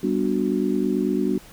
sine chord, G major seventh, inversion none, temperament just, 196 / 245 / 294 / 367.5 Hz, G3 / B3 / D4 / F#4, 0 / -14 / +2 / -12 cents, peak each -25 dBFS, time 0.03-1.38 s, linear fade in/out 5 ms, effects pink hiss -47 dBFS RMS until 1.52 s

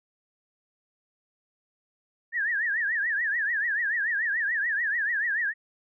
sine tone with vibrato, 1760 Hz, A6, in tune, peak -24 dBFS, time 2.32-5.54 s, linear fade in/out 50 ms, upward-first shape triangle, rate 6.9 Hz, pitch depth 200 cents each way, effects none

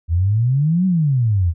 sine exponential two-way sweep, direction up then down, 79.4 to 191.5 to 79.4 Hz, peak -13 dBFS, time 0.08-1.54 s, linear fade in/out 50 ms, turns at 0.86 s, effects none

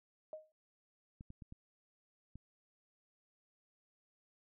sine tone with exponential decay, 622.3 Hz, D#5, in tune, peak -40 dBFS, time 0.33-0.52 s, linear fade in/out 1 ms, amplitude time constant 40 ms
clicks, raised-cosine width 5 ms, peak -38 dBFS, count 5, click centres 1.209 / 1.304 / 1.422 / 1.524 / 2.356 s
effects none

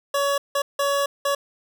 25% pulse tone bursts at uneven times, 563 Hz, C#5, 27 cents sharp, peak -16 dBFS, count 4, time 0.14-0.38 / 0.55-0.62 / 0.79-1.06 / 1.25-1.35 s, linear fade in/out 5 ms, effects none

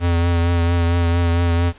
square tone with vibrato, 85.6 Hz, F2, 34 cents flat, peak -15 dBFS, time 0-1.73 s, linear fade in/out 50 ms, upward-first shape triangle, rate 4.4 Hz, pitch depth 30 cents each way, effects pink hiss -46 dBFS RMS until 1.78 s + resampled to 8000 Hz

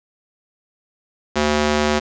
square tone with high-pass filter, 75 Hz, D2, 37 cents sharp, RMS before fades -18 dBFS, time 1.35-2 s, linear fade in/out 20 ms, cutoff 260 Hz, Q 0.67, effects resampled to 16000 Hz + 7-bit

